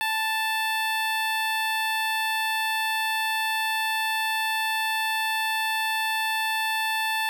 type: tone with notch filter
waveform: 15% pulse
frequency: 880 Hz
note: A5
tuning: in tune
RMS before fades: -26 dBFS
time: 0.01-7.29 s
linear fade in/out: 0 ms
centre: 7300 Hz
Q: 1.9
effects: none